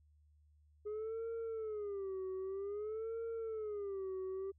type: tone with vibrato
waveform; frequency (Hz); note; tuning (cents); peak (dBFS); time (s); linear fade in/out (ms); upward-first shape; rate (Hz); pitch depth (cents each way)
sine; 415.3; G#4; 0; -36; 0.85-4.52; 20; sine; 0.52; 170
effects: tanh soft clip ceiling -38 dBFS + added 75 Hz sine -65 dBFS peak until 4.58 s